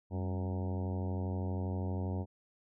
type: harmonic tone with a mistuned harmonic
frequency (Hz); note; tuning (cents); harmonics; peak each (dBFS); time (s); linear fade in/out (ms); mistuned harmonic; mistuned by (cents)
92.5; F#2; 0; 1 / 2 / 3 / 4 / 5 / 6 / 7 / 8 / 9 / 10; -34 / -40 / -44 / -46 / -48 / -50 / -51 / -52 / -53 / -54; 0.1-2.26; 50; 2; +91
effects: none